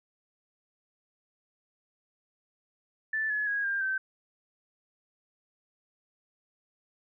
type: tone with pitch steps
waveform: sine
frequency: 1757 / 1702.1 / 1648.8 / 1597.3 / 1547.3 Hz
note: A6 / G#6 / G#6 / G6 / G6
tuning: -3 / +42 / -13 / +32 / -23 cents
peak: -27 dBFS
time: 3.13-3.98 s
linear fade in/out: 5 ms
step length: 170 ms
effects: none